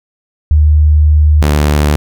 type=tone pair in turn; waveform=sine / sawtooth; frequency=75.8 / 74.11 Hz; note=D#2 / D2; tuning=-45 / +16 cents; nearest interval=unison; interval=39 cents; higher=first; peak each=-4 dBFS; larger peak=neither; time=0.51-1.42 / 1.42-1.96 s; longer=first; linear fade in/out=0 ms; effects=none